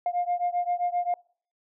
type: beating tone pair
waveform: sine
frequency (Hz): 704 / 711.6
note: F5 / F5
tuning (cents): +14 / +32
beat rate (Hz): 7.6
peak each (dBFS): -26 / -27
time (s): 0.06-1.14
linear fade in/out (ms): 2
effects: noise-tail reverb RT60 0.5 s tail -25 dB re dry + tanh soft clip ceiling -19 dBFS